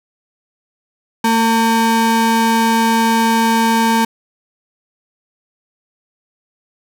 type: ring-modulated tone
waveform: square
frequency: 340.8 Hz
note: F4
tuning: 42 cents flat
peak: -9 dBFS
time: 1.24-4.05 s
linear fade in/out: 5 ms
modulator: 567 Hz
effects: none